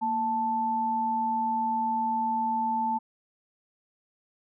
sine tone pair together, 231.9 / 880 Hz, A#3 / A5, -9 / 0 cents, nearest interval octave + major seventh, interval 2309 cents, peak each -33 / -25 dBFS, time 0.01-2.99 s, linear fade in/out 20 ms, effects none

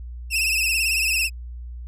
sawtooth tone with vibrato, 2627 Hz, E7, 7 cents flat, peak -16 dBFS, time 0.3-1.3 s, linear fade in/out 50 ms, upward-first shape triangle, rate 18 Hz, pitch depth 96 cents each way, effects added 60 Hz sine -32 dBFS peak until 1.87 s + resampled to 32000 Hz

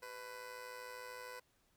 15% pulse tone with amplitude modulation, 499.3 Hz, B4, 19 cents sharp, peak -38 dBFS, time 0.02-1.4 s, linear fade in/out 10 ms, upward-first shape sine, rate 113 Hz, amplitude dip 60%, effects pink hiss -75 dBFS RMS until 1.76 s

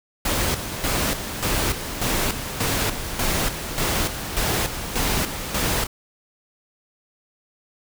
pink noise with tremolo, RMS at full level -22 dBFS, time 0.25-5.87 s, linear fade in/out 5 ms, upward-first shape square, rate 1.7 Hz, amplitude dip 60%, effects none

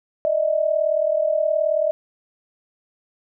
sine tone pair together, 600 / 638.8 Hz, D5 / D#5, +37 / +45 cents, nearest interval minor second, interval 108 cents, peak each -20 dBFS, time 0.25-1.91 s, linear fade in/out 0 ms, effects none

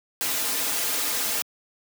white noise with comb filter, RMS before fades -26 dBFS, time 0.21-1.42 s, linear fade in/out 0 ms, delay 5.3 ms, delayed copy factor -0.9, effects high-pass 200 Hz 12 dB/octave

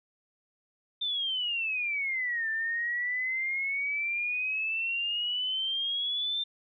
sine exponential two-way sweep, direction down then up, 3600 to 1771 to 3600 Hz, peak -28 dBFS, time 1.01-6.44 s, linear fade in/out 10 ms, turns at 2.49 s, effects none

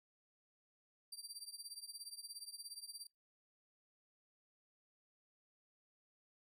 25% pulse tone with tremolo, 4699 Hz, D8, in tune, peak -40 dBFS, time 1.12-3.07 s, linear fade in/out 5 ms, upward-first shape triangle, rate 17 Hz, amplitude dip 95%, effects noise-tail reverb RT60 0.2 s tail -26 dB re dry

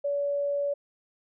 sine tone, 570 Hz, C#5, 48 cents sharp, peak -25 dBFS, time 0.04-0.74 s, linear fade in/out 10 ms, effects none

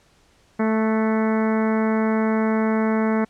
harmonic tone with a mistuned harmonic, 220 Hz, A3, in tune, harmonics 1 / 2 / 3 / 4 / 5 / 6 / 7 / 8 / 9 / 10, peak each -19 / -25 / -29 / -31 / -33 / -35 / -36 / -37 / -38 / -39 dBFS, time 0.59-3.25 s, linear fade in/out 10 ms, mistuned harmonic 7, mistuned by -32 cents, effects pink hiss -58 dBFS RMS until 3.29 s + low-pass 8000 Hz 12 dB/octave

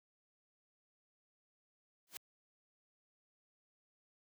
white noise with exponential growth, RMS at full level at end -41 dBFS, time 2.07-2.17 s, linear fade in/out 1 ms, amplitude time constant 20 ms, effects high-pass 100 Hz 12 dB/octave

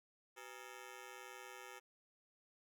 10% pulse ring-modulated tone, 439.7 Hz, A4, 1 cent flat, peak -40 dBFS, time 0.36-1.8 s, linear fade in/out 20 ms, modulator 60.7 Hz, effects none

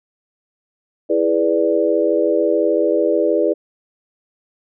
sine chord, E dominant seventh, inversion none, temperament equal, 329.6 / 415.3 / 493.9 / 587.3 Hz, E4 / G#4 / B4 / D5, 0 / 0 / 0 / 0 cents, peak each -19 dBFS, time 1.09-3.54 s, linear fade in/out 20 ms, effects none

